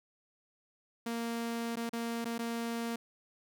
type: tone with dropouts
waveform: sawtooth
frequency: 232.3 Hz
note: A#3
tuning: 6 cents flat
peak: -30 dBFS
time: 1.06-2.96 s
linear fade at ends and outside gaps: 5 ms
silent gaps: 1.758-1.768 / 1.894-1.931 / 2.246-2.254 / 2.381-2.39 s
effects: none